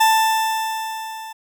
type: tone with level ramp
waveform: 40% pulse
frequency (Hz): 885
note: A5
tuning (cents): +10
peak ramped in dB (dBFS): -10 to -31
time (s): 0-1.33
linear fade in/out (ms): 10
effects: none